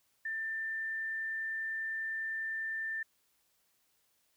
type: tone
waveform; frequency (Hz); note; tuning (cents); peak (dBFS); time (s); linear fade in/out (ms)
sine; 1785; A6; +24; -34; 0.25-3.03; 5
effects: white hiss -74 dBFS RMS until 4.36 s